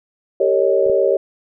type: chord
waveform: sine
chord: Eb dominant seventh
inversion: first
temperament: equal with one note detuned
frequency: 392 / 455.5 / 554.4 / 622.3 Hz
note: G4 / Bb4 / Db5 / Eb5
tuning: 0 / -40 / 0 / 0 cents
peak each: -17 / -20 / -16 / -21 dBFS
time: 0.4-1.17 s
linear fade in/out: 5 ms
type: clicks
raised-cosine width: 2 ms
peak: -25 / -18 dBFS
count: 2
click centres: 0.864 / 0.898 s
effects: none